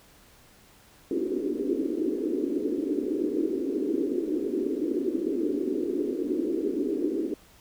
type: band-pass noise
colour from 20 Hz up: pink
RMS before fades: -28 dBFS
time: 1.11-7.34 s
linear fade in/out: 2 ms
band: 270 to 410 Hz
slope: 48 dB/octave
effects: pink hiss -56 dBFS RMS until 7.6 s